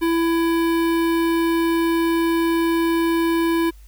square tone with notch filter, 332.8 Hz, E4, 17 cents sharp, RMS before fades -19 dBFS, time 0.01-3.71 s, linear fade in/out 20 ms, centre 6500 Hz, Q 0.78, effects added 50 Hz sine -41 dBFS peak until 3.87 s + white hiss -57 dBFS RMS until 3.87 s

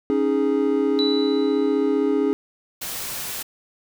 triangle chord, C# suspended second, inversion none, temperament equal with one note detuned, 275.7 / 311.1 / 415.3 Hz, C#4 / D#4 / G#4, -9 / 0 / 0 cents, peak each -20 / -22 / -19 dBFS, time 0.1-2.33 s, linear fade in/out 0 ms
sine tone with exponential decay, 3951 Hz, B7, in tune, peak -21 dBFS, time 0.99-2.1 s, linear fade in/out 0 ms, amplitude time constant 240 ms
white noise, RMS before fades -30 dBFS, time 2.81-3.43 s, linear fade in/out 10 ms
effects none

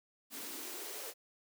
white noise with high-pass filter sweep, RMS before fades -44 dBFS, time 0.3-1.14 s, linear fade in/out 50 ms, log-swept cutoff 250 to 470 Hz, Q 6.2, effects none

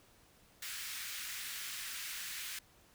pink high-pass noise, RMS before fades -43 dBFS, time 0.62-2.59 s, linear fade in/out 5 ms, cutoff 1600 Hz, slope 24 dB/octave, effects pink hiss -65 dBFS RMS until 2.94 s

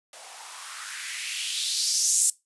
violet noise with band-pass filter sweep, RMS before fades -28 dBFS, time 0.13-2.3 s, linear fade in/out 2 ms, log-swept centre 600 to 8100 Hz, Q 3, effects noise-tail reverb RT60 0.2 s tail -20 dB re dry + resampled to 24000 Hz

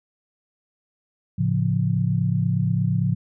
sine chord, A augmented, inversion none, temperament equal, 110 / 138.59 / 174.61 Hz, A2 / C#3 / E#3, 0 / 0 / 0 cents, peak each -23 dBFS, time 1.38-3.15 s, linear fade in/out 10 ms, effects none

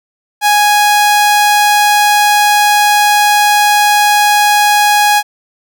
sawtooth tone, 830 Hz, G#5, 1 cent flat, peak -3 dBFS, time 0.41-5.23 s, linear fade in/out 50 ms, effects none

